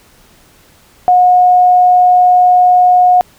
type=tone; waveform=sine; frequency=724 Hz; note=F#5; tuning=38 cents flat; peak=-4 dBFS; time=1.08-3.21 s; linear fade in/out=0 ms; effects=pink hiss -46 dBFS RMS until 3.38 s